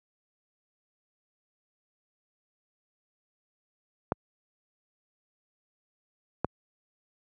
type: clicks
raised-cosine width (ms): 1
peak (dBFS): -11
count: 2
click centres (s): 4.121 / 6.446
effects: high-pass 80 Hz 12 dB/octave